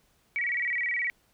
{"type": "tone with vibrato", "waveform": "sine", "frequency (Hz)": 2093, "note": "C7", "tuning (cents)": 0, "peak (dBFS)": -26, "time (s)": [0.36, 1.1], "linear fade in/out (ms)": 0, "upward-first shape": "square", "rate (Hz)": 19, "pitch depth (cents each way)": 140, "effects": ["pink hiss -67 dBFS RMS until 1.33 s"]}